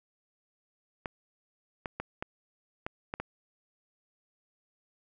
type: clicks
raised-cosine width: 0.5 ms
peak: -19 dBFS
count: 7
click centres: 1.058 / 1.858 / 2 / 2.225 / 2.865 / 3.139 / 3.2 s
effects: none